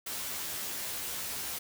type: noise with comb filter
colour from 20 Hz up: white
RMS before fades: -37 dBFS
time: 0.06-1.59 s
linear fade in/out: 10 ms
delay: 14 ms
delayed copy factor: +0.95
effects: none